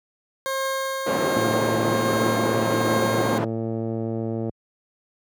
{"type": "tone with tremolo", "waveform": "20% pulse", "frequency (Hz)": 535, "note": "C5", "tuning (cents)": 38, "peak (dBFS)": -18, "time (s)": [0.46, 3.38], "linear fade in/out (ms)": 0, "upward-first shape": "triangle", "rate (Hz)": 1.3, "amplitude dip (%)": 35}
{"type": "band-pass noise", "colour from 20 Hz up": "white", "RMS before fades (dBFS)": -25, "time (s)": [1.06, 3.45], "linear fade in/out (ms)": 10, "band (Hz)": [170, 630], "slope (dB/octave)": 12}
{"type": "click train", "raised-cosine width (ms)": 2, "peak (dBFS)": -15, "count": 354, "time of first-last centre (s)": [1.37, 4.494], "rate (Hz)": 113}
{"effects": ["high-pass 80 Hz 12 dB/octave"]}